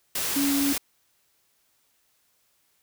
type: tone in noise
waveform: sine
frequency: 280 Hz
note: C#4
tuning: 18 cents sharp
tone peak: -22 dBFS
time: 0.36-0.73 s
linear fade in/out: 5 ms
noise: white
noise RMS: -28 dBFS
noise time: 0.15-0.78 s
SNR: +3 dB
effects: white hiss -68 dBFS RMS until 2.82 s